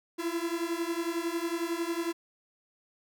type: beating tone pair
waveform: 45% pulse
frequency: 331.9 / 342.9 Hz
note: E4 / F4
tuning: +12 / -32 cents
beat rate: 11 Hz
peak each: -33 / -33 dBFS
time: 0.18-2.13 s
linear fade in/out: 20 ms
effects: none